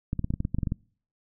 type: clicks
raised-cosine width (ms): 5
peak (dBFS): -15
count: 12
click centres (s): 0.131 / 0.193 / 0.244 / 0.305 / 0.339 / 0.404 / 0.451 / 0.546 / 0.586 / 0.632 / 0.672 / 0.721
effects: noise-tail reverb RT60 0.5 s tail -26 dB re dry